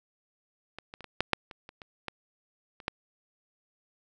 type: clicks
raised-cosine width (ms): 0.3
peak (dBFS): -24 / -26 / -28 / -27 / -9 / -6 / -27 / -29 / -28 / -18 / -30 / -13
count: 12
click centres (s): 0.786 / 0.939 / 1.007 / 1.043 / 1.206 / 1.333 / 1.512 / 1.691 / 1.818 / 2.083 / 2.802 / 2.881
effects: none

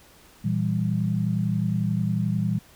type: chord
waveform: sine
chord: E diminished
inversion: second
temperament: equal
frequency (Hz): 116.54 / 164.81 / 196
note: Bb2 / E3 / G3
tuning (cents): 0 / 0 / 0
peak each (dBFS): -26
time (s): 0.44-2.59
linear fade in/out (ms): 10
effects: pink hiss -53 dBFS RMS until 2.75 s

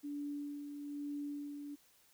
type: tone with tremolo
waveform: sine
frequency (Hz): 289.2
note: D4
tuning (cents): -27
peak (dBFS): -38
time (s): 0.03-1.76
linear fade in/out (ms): 20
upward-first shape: sine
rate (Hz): 1.1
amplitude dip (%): 45
effects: white hiss -68 dBFS RMS until 2.13 s

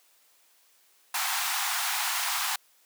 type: high-pass noise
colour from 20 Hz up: pink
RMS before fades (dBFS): -29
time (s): 1.14-2.56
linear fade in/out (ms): 5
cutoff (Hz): 730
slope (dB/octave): 96
effects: white hiss -63 dBFS RMS until 2.85 s + high-pass 400 Hz 12 dB/octave

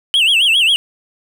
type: tone with vibrato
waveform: triangle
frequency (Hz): 2960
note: F#7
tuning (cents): 0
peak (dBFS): -8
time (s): 0.14-0.76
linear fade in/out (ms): 0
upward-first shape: sine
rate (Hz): 7.4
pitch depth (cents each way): 210
effects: none

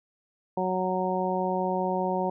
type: harmonic tone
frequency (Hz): 185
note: F#3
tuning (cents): 0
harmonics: 1 / 2 / 3 / 4 / 5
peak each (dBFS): -31 / -31 / -31 / -31 / -31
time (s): 0.57-2.3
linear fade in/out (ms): 5
effects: none

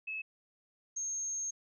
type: tone pair in turn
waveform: sine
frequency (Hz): 2593 / 6440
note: E7 / G8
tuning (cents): -29 / +46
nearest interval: octave + major third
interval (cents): 1575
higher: second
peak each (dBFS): -36 / -34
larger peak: second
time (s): 0.07-0.22 / 0.96-1.51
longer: second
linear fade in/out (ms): 10
effects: none

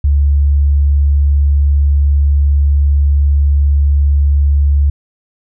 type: tone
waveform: sine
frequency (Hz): 71.3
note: C#2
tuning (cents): +49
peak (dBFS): -7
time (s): 0.04-4.9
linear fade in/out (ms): 5
effects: none

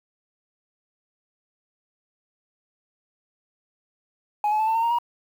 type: tone with pitch steps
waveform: sine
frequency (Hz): 837 / 855.1 / 873.6 / 892.4 / 911.7 / 931.4 / 951.5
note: G#5 / A5 / A5 / A5 / A#5 / A#5 / A#5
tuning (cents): +13 / -50 / -13 / +24 / -39 / -2 / +35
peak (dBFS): -17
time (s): 4.44-4.986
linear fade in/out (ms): 2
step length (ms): 78
effects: tanh soft clip ceiling -18 dBFS + 8-bit

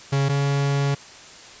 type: tone pair in turn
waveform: 45% pulse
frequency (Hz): 138.59 / 140.36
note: C#3 / C#3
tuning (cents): 0 / +22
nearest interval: unison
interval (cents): 22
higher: second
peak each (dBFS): -18 / -19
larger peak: first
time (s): 0.12-0.29 / 0.29-0.95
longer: second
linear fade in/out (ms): 10
effects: white hiss -43 dBFS RMS until 1.6 s + resampled to 16000 Hz

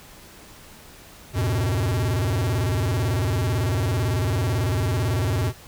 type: tone with vibrato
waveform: square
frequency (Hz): 105.8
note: G#2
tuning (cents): +33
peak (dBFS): -21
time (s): 1.33-5.53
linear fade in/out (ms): 50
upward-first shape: square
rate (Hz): 18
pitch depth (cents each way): 290
effects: pink hiss -46 dBFS RMS until 5.67 s

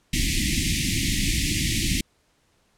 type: band-stop noise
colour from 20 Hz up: pink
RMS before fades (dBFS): -23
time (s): 0.13-2.01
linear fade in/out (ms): 5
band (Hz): 340 to 1900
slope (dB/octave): 96
effects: pink hiss -65 dBFS RMS until 2.77 s + low-pass 10000 Hz 12 dB/octave

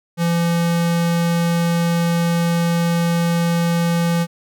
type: tone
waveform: square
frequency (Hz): 169.8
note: F3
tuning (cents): -48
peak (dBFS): -16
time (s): 0.17-4.27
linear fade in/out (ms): 50
effects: none

